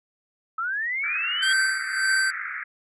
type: linear sweep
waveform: sine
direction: up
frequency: 1279 to 3300 Hz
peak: -24 dBFS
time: 0.58-1.53 s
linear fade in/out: 5 ms
type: band-pass noise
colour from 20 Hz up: pink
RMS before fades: -32 dBFS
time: 1.03-2.64 s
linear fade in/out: 10 ms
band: 1300 to 2200 Hz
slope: 96 dB/octave
type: tone with tremolo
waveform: square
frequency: 1551 Hz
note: G6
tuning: 19 cents flat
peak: -19 dBFS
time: 1.42-2.31 s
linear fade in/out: 10 ms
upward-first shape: sine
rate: 1.7 Hz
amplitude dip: 75%
effects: MP3 48 kbps